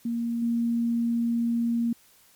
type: tone with level steps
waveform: sine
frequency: 233.9 Hz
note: A#3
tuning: 6 cents sharp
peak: -25 / -22 dBFS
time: 0.05-1.93 s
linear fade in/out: 5 ms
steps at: 0.42 s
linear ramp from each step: 5 ms
effects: white hiss -58 dBFS RMS until 2.35 s + MP3 96 kbps